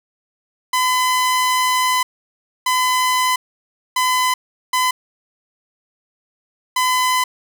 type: tone bursts at uneven times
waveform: sawtooth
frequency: 1012 Hz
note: B5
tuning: 42 cents sharp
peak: -11 dBFS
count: 5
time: 0.73-2.03 / 2.66-3.36 / 3.96-4.34 / 4.73-4.91 / 6.76-7.24 s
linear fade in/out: 5 ms
effects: none